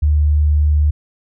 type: tone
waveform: sine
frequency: 74.7 Hz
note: D2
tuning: 30 cents sharp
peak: -10 dBFS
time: 0.02-0.91 s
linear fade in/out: 10 ms
effects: none